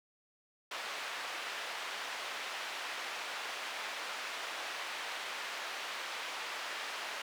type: band-pass noise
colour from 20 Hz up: white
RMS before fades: -41 dBFS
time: 0.71-7.22 s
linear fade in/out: 5 ms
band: 610 to 2800 Hz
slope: 12 dB/octave
effects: none